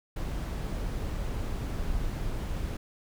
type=noise; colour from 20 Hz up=brown; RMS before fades=-32 dBFS; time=0.16-2.77 s; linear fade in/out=5 ms; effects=none